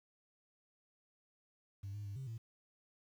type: tone with pitch steps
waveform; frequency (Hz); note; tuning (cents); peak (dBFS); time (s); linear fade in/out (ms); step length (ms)
sine; 99 / 103.6 / 100.4 / 133.4 / 113.5; G2 / G#2 / G2 / C3 / A#2; +18 / -4 / +42 / +34 / -46; -40; 1.83-2.38; 10; 110
effects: tanh soft clip ceiling -39 dBFS + 11-bit